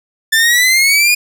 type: exponential sweep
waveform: sawtooth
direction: up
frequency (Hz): 1760 to 2464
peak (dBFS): -5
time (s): 0.32-1.15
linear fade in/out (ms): 10
effects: none